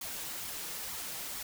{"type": "noise with flanger", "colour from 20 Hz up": "white", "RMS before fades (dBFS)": -40, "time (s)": [0.01, 1.43], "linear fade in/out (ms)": 5, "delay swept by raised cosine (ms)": [0.89, 6.39], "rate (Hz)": 2.2, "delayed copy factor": 0.5, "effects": []}